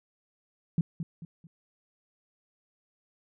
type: tone with echo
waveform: sine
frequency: 165.1 Hz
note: E3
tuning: 3 cents sharp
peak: -21 dBFS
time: 0.78-0.81 s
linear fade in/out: 2 ms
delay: 220 ms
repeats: 3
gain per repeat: -9 dB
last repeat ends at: 1.47 s
effects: none